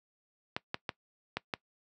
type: clicks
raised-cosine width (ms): 0.3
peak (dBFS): -16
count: 5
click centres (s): 0.565 / 0.744 / 0.892 / 1.37 / 1.538
effects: noise-tail reverb RT60 0.1 s tail -21 dB re dry + high-pass 100 Hz 12 dB/octave